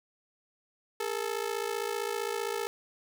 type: ring-modulated tone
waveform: sawtooth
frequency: 436.4 Hz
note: A4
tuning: 14 cents flat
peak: -24 dBFS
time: 1-2.67 s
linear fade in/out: 0 ms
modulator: 27.7 Hz
effects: none